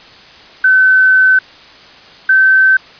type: tone pair in turn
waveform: sine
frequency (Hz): 1523 / 1541.6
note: F#6 / G6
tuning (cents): +50 / -29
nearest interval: unison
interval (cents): 21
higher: second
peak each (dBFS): -5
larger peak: neither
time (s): 0.64-1.39 / 2.29-2.77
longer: first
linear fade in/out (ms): 5
effects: white hiss -38 dBFS RMS until 2.99 s + resampled to 11025 Hz